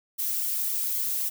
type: noise with flanger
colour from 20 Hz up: violet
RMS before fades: -28 dBFS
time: 0.18-1.3 s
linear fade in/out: 20 ms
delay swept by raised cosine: 0.89 to 2.39 ms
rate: 3.8 Hz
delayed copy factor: +0.55
effects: none